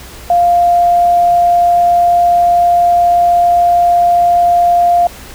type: tone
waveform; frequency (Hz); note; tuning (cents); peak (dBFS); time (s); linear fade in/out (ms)
sine; 698.5; F5; 0; -6; 0.3-5.07; 2
effects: added 60 Hz sine -35 dBFS peak until 5.34 s + pink hiss -33 dBFS RMS until 5.34 s